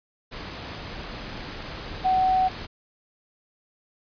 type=tone in noise; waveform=sine; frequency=750 Hz; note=F#5; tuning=23 cents sharp; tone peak=-18 dBFS; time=2.04-2.49 s; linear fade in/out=20 ms; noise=pink; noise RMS=-36 dBFS; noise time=0.31-2.67 s; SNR=+15 dB; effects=resampled to 11025 Hz